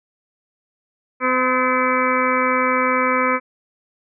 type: harmonic tone with a mistuned harmonic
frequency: 255.5 Hz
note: C4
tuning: 41 cents flat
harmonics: 1 / 2 / 4 / 5 / 6 / 7 / 8 / 9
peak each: -24 / -22 / -22 / -21 / -29 / -30 / -27 / -24 dBFS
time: 1.2-3.4 s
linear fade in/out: 50 ms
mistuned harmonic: 7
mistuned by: -48 cents
effects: none